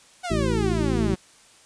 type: exponential sweep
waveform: sawtooth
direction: down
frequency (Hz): 749 to 179.1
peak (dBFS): -24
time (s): 0.23-1.16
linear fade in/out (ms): 20
type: harmonic tone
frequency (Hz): 55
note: A1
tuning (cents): 0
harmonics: 1 / 2 / 3 / 4 / 6 / 7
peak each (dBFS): -28 / -28 / -28 / -28 / -28 / -28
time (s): 0.3-1.15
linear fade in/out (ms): 10
effects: white hiss -53 dBFS RMS until 1.65 s + resampled to 22050 Hz